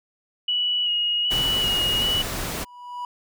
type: tone with vibrato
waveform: sine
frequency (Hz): 2913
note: F#7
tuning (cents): -28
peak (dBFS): -20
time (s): 0.48-2.22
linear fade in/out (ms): 5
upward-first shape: square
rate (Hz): 1.3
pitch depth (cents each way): 19
type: noise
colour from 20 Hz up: pink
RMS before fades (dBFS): -29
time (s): 1.3-2.65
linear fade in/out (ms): 20
type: tone with exponential growth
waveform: triangle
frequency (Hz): 978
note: B5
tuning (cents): -17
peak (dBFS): -25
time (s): 2.22-3.05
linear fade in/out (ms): 2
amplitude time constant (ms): 180
effects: none